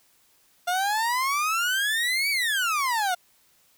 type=exponential two-way sweep; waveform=30% pulse; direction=up then down; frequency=698.5 to 2315 to 698.5 Hz; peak=-20 dBFS; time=0.67-3.15 s; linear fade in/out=10 ms; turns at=2.3 s; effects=white hiss -62 dBFS RMS until 3.77 s